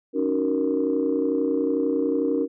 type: chord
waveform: sine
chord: D# minor seventh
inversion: third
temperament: just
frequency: 280 / 311.1 / 373.4 / 466.7 Hz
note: C#4 / D#4 / F#4 / A#4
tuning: +18 / 0 / +16 / +2 cents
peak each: -24 / -26 / -28 / -24 dBFS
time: 0.13-2.48 s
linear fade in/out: 50 ms
effects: tanh soft clip ceiling -12 dBFS